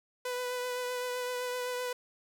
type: tone with vibrato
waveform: sawtooth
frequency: 497 Hz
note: B4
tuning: 11 cents sharp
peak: -29 dBFS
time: 0.25-1.93 s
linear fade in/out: 5 ms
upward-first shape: triangle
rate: 7.8 Hz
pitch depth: 20 cents each way
effects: none